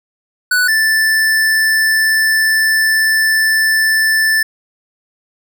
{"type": "tone pair in turn", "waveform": "square", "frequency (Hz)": [1484, 1761.1], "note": ["F#6", "A6"], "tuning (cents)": [5, 1], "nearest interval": "minor third", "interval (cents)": 296, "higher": "second", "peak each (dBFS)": -11, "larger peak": "neither", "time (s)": [[0.51, 0.68], [0.68, 4.43]], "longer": "second", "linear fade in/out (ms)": 5, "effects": []}